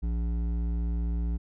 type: tone with hard clipping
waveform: sine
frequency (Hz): 57.7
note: A#1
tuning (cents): -17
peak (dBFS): -28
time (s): 0.02-1.38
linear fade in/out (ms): 20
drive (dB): 10
effects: none